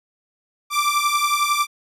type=beating tone pair; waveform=sawtooth; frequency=1169 / 1180 Hz; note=D6 / D6; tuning=-8 / +8 cents; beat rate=11 Hz; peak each=-17 dBFS; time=0.7-1.67 s; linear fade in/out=50 ms; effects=resampled to 32000 Hz

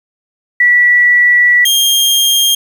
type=tone pair in turn; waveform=sine / sawtooth; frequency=1951 / 3216 Hz; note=B6 / G7; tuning=-22 / +44 cents; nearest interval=major sixth; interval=866 cents; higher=second; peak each=-5 dBFS; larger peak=neither; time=0.6-1.65 / 1.65-2.55 s; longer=first; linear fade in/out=5 ms; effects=7-bit

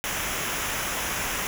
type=noise with comb filter; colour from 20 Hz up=pink; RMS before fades=-29 dBFS; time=0.04-1.47 s; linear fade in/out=0 ms; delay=0.23 ms; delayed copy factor=-0.6; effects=none

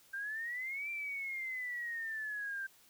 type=exponential two-way sweep; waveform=sine; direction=up then down; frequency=1568 to 2366 to 1568 Hz; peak=-37 dBFS; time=0.13-2.67 s; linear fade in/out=10 ms; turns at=0.9 s; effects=white hiss -64 dBFS RMS until 2.89 s

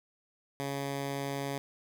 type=tone; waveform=10% pulse; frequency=139.3 Hz; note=C#3; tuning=9 cents sharp; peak=-25 dBFS; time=0.6-1.58 s; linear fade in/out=0 ms; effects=none

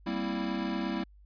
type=chord; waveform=square; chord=C dominant seventh; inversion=second; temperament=equal; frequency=196 / 233.1 / 261.6 / 329.6 Hz; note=G3 / Bb3 / C4 / E4; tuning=0 / 0 / 0 / 0 cents; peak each=-36 / -37 / -38 / -36 dBFS; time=0.06-1.04 s; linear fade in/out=10 ms; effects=added 50 Hz sine -53 dBFS peak until 1.25 s + resampled to 11025 Hz

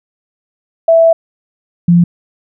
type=tone pair in turn; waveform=sine; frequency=659.3 / 172.92 Hz; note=E5 / F3; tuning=0 / -17 cents; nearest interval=octave + major seventh; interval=2317 cents; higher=first; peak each=-4 dBFS; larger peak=neither; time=0.88-1.13 / 1.88-2.04 s; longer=first; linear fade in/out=5 ms; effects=none

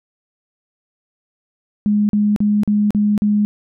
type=tone bursts; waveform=sine; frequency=208.1 Hz; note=G#3; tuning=4 cents sharp; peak=-12 dBFS; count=6; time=1.86-3.45 s; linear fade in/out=0 ms; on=230 ms; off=42 ms; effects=none

